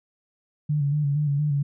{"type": "tone with vibrato", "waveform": "sine", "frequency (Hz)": 145.6, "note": "D3", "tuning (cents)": -15, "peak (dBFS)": -20, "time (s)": [0.69, 1.63], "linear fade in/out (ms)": 10, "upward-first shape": "square", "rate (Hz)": 4.3, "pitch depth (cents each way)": 46, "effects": []}